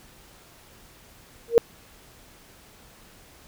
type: tone with exponential growth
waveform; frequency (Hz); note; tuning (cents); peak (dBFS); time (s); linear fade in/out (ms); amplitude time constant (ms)
sine; 466.2; A#4; 0; -7; 1.48-1.58; 0; 21
effects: pink hiss -52 dBFS RMS until 3.47 s